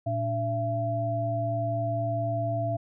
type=tone cluster; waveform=sine; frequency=115.2 / 290.3 / 674 Hz; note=A#2 / D4 / E5; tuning=-20 / -20 / +38 cents; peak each=-29 / -37 / -28 dBFS; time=0.06-2.77 s; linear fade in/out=10 ms; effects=none

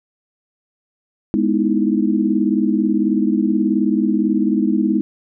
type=chord; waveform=sine; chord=E major seventh; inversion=first; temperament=equal; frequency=207.7 / 246.9 / 311.1 / 329.6 Hz; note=G#3 / B3 / D#4 / E4; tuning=0 / 0 / 0 / 0 cents; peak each=-18 / -20 / -19 / -22 dBFS; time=1.34-5.01 s; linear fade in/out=0 ms; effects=none

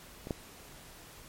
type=clicks; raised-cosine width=2 ms; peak=-27 / -18 dBFS; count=2; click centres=0.271 / 0.308 s; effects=pink hiss -52 dBFS RMS until 1.28 s + MP3 64 kbps

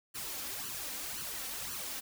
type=noise with flanger; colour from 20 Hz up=white; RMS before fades=-40 dBFS; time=0.14-2.01 s; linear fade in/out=20 ms; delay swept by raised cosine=0.67 to 3.87 ms; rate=1.9 Hz; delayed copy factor=+0.75; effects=none

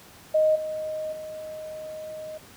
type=tone with level steps; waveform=sine; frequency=622.3 Hz; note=D#5; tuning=in tune; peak=-17 / -28 / -34 dBFS; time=0.34-2.38 s; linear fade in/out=10 ms; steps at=0.55 / 1.12 s; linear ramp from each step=10 ms; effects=pink hiss -49 dBFS RMS until 2.56 s + high-pass 80 Hz 12 dB/octave

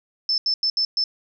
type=tone bursts at uneven times; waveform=sine; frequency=5274 Hz; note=E8; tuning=in tune; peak=-18 dBFS; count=5; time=0.29-0.38 / 0.46-0.54 / 0.63-0.7 / 0.77-0.85 / 0.97-1.04 s; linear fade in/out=2 ms; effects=none

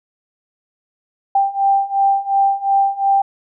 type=beating tone pair; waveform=sine; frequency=787 / 789.8 Hz; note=G5 / G5; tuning=+7 / +13 cents; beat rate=2.8 Hz; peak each=-17 / -15 dBFS; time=1.35-3.22 s; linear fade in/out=5 ms; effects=none

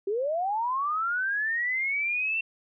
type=linear sweep; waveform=sine; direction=up; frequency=378 to 2706 Hz; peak=-25 dBFS; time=0.07-2.41 s; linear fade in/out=5 ms; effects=none

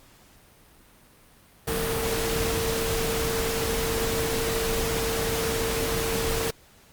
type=tone in noise; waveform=sine; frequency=453.7 Hz; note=A#4; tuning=47 cents flat; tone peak=-28 dBFS; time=1.67-6.51 s; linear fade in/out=10 ms; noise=pink; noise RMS=-28 dBFS; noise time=1.67-6.51 s; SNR=-3 dB; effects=pink hiss -55 dBFS RMS until 6.92 s + Opus 48 kbps

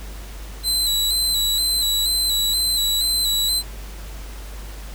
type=tone with vibrato; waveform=sawtooth; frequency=3994 Hz; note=B7; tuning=19 cents sharp; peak=-15 dBFS; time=0.63-3.63 s; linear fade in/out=50 ms; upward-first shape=square; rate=2.1 Hz; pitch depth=33 cents each way; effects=added 50 Hz sine -32 dBFS peak until 4.94 s + pink hiss -41 dBFS RMS until 4.94 s

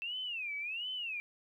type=tone with vibrato; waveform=sine; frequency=2637 Hz; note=E7; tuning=in tune; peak=-36 dBFS; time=0.02-1.2 s; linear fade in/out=0 ms; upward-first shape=sine; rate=1.4 Hz; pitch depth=250 cents each way; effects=12-bit

